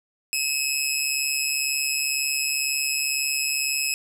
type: tone with amplitude modulation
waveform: 15% pulse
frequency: 2572 Hz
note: E7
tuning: 43 cents flat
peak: -13 dBFS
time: 0.33-3.94 s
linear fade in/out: 0 ms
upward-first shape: sine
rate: 142 Hz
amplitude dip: 55%
effects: none